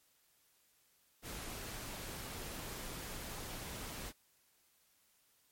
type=noise; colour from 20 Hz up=pink; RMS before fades=-45 dBFS; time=1.22-4.13 s; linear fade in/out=50 ms; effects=white hiss -72 dBFS RMS until 5.51 s + MP3 64 kbps